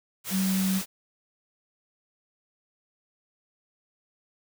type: tone in noise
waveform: sine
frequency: 190.1 Hz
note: F#3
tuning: 47 cents sharp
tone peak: -23 dBFS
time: 0.3-0.82 s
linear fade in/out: 50 ms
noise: white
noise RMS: -33 dBFS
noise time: 0.24-0.86 s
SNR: +7 dB
effects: none